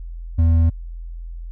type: tone with hard clipping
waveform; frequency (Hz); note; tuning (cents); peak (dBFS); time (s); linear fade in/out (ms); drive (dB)
triangle; 82.41; E2; 0; -13; 0.38-0.7; 10; 8
effects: added 42 Hz sine -29 dBFS peak until 1.51 s